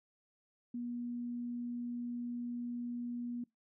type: tone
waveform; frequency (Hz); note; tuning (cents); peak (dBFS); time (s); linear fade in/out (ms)
sine; 240.8; B3; -44; -37; 0.74-3.44; 5
effects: noise-tail reverb RT60 0.2 s tail -24 dB re dry